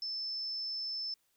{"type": "tone", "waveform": "sine", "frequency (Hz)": 5274, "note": "E8", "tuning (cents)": 0, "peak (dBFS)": -35, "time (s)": [0.02, 1.14], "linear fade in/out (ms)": 2, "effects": ["white hiss -75 dBFS RMS until 1.36 s"]}